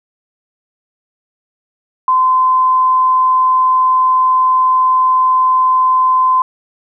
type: tone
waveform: sine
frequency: 1029 Hz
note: C6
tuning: 29 cents flat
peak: -8 dBFS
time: 2.08-6.42 s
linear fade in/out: 2 ms
effects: none